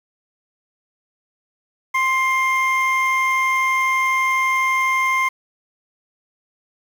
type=tone pair together; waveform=triangle; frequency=1048 / 2112 Hz; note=C6 / C7; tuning=+2 / +16 cents; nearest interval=octave; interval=1214 cents; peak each=-17 dBFS; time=1.94-5.29 s; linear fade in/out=10 ms; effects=7-bit